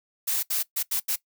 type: noise bursts at uneven times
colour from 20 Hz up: blue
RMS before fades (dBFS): -26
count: 5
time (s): 0.27-0.43 / 0.5-0.63 / 0.76-0.83 / 0.91-1 / 1.08-1.16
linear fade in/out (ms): 10
effects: noise-tail reverb RT60 0.1 s tail -19 dB re dry